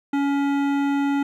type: tone with hard clipping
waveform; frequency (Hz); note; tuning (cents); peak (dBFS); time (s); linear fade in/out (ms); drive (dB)
sine; 281.1; C#4; +24; -21; 0.13-1.23; 5; 15
effects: none